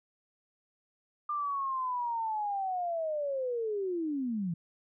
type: linear sweep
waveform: sine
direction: down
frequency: 1200 to 160.3 Hz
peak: -30 dBFS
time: 1.29-4.54 s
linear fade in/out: 5 ms
effects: none